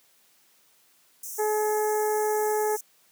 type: high-pass noise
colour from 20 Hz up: pink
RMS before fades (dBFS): -37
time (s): 1.23-2.81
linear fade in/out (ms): 5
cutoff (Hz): 5700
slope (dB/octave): 96
type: harmonic tone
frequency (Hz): 425.7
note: G#4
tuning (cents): +43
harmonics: 1 / 2 / 3 / 4 / 5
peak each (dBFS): -24 / -28 / -42 / -39 / -47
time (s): 1.38-2.77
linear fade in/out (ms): 20
effects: white hiss -62 dBFS RMS until 3.11 s + high-pass 150 Hz 12 dB/octave